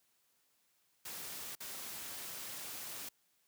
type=noise with dropouts; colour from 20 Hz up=white; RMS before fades=-45 dBFS; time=1.05-3.09 s; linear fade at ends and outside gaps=5 ms; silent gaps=1.553-1.603 s; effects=white hiss -75 dBFS RMS until 3.47 s + high-pass 80 Hz 12 dB/octave